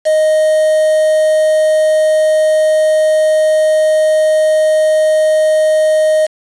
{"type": "tone with quantisation", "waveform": "triangle", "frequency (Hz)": 622.3, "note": "D#5", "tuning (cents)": 0, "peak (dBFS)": -6, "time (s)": [0.05, 6.27], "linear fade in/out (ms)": 20, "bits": 4, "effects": ["resampled to 22050 Hz"]}